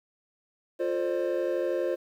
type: tone cluster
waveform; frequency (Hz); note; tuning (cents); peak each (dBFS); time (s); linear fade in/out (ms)
triangle; 352.3 / 446.2 / 527 / 599; F4 / A4 / C5 / D5; +15 / +24 / +12 / +34; -28 / -35 / -27 / -32; 0.79-1.96; 20
effects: 10-bit